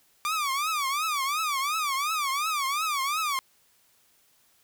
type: tone with vibrato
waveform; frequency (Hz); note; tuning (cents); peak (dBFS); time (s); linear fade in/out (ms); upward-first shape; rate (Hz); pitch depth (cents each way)
sawtooth; 1174.7; D6; 0; -22; 0.25-3.39; 0; triangle; 2.8; 200
effects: white hiss -64 dBFS RMS until 4.63 s